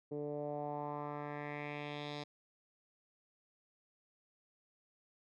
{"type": "tone with low-pass filter sweep", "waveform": "10% pulse", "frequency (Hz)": 146.83, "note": "D3", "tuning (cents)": 0, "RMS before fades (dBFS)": -42, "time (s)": [0.11, 2.24], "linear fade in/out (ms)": 10, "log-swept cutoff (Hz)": [410, 4500], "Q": 2.9, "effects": []}